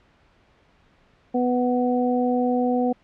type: harmonic tone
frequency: 247.7 Hz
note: B3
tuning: 5 cents sharp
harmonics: 1 / 2 / 3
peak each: -21 / -24 / -26 dBFS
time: 1.34-2.93 s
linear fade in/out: 10 ms
effects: pink hiss -59 dBFS RMS until 3.03 s + low-pass 3000 Hz 12 dB/octave